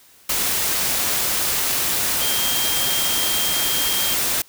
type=tone in noise; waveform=sine; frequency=3200 Hz; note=G7; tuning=35 cents sharp; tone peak=-25 dBFS; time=2.21-4.14 s; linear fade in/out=5 ms; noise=white; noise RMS=-21 dBFS; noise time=0.29-4.42 s; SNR=-7 dB; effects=white hiss -51 dBFS RMS until 4.48 s